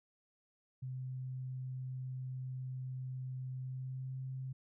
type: tone with pitch glide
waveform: sine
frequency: 129.1 to 131.13 Hz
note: C3 to C3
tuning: -23 to +4 cents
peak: -39 dBFS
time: 0.82-4.53 s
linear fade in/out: 10 ms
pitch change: +27 cents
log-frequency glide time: 3.58-4.19 s
effects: none